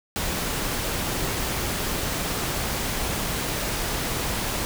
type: noise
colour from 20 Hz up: pink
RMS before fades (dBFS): -27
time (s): 0.16-4.65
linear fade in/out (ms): 0
effects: none